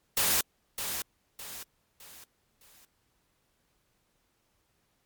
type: noise with echo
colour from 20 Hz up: white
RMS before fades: -26 dBFS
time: 0.17-0.41 s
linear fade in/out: 2 ms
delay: 610 ms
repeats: 4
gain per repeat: -8 dB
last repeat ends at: 2.85 s
effects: pink hiss -73 dBFS RMS until 5.05 s + MP3 96 kbps